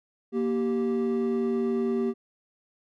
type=tone pair together; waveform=triangle; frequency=235.3 / 389.1 Hz; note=A#3 / G4; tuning=+16 / -13 cents; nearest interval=major sixth; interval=871 cents; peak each=-24 dBFS; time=0.32-2.14 s; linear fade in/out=50 ms; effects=tanh soft clip ceiling -15 dBFS